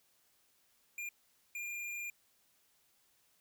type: tone bursts at uneven times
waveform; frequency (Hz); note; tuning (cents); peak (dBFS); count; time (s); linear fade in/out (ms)
square; 2404; D7; +40; -40; 2; 0.98-1.09 / 1.55-2.1; 2
effects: white hiss -72 dBFS RMS until 3.4 s